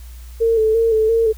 sine tone with vibrato, 446.9 Hz, A4, 27 cents sharp, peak -12 dBFS, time 0.4-1.33 s, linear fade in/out 20 ms, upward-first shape square, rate 2.9 Hz, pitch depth 36 cents each way, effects added 60 Hz sine -33 dBFS peak until 1.37 s + white hiss -48 dBFS RMS until 1.37 s

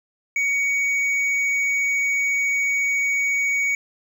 triangle tone with hard clipping, 2243 Hz, C#7, 20 cents sharp, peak -20 dBFS, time 0.36-3.75 s, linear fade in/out 2 ms, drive 8 dB, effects none

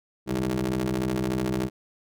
25% pulse ring-modulated tone, 63.3 Hz, B1, 43 cents sharp, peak -18 dBFS, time 0.26-1.7 s, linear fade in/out 50 ms, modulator 260 Hz, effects none

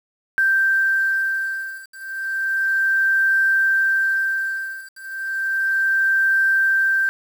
sine beating tone pair, 1568 / 1568.33 Hz, G6 / G6, 0 / 0 cents, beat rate 0.33 Hz, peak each -20 / -20 dBFS, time 0.38-7.09 s, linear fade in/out 0 ms, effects 7-bit

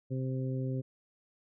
harmonic tone, 130.6 Hz, C3, 3 cents flat, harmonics 1 / 2 / 3 / 4, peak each -32 / -38 / -42 / -44 dBFS, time 0.1-0.82 s, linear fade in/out 20 ms, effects none

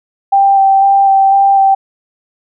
sine tone with vibrato, 784 Hz, G5, in tune, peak -5 dBFS, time 0.32-1.75 s, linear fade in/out 10 ms, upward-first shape square, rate 2 Hz, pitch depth 11 cents each way, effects none

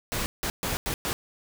pink noise bursts at uneven times, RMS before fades -29 dBFS, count 5, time 0.12-0.26 / 0.43-0.5 / 0.63-0.77 / 0.86-0.94 / 1.05-1.13 s, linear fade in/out 0 ms, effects none

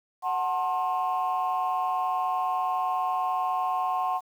sine chord, F# diminished, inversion none, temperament just, 740 / 888 / 1065.6 Hz, F#5 / A5 / C6, 0 / +16 / +31 cents, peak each -26 / -32 / -27 dBFS, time 0.22-4.21 s, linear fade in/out 50 ms, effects tanh soft clip ceiling -19 dBFS + 9-bit

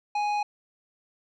triangle tone with tanh clipping, 830.6 Hz, G#5, in tune, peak -26 dBFS, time 0.15-0.43 s, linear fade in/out 5 ms, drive 15 dB, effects none

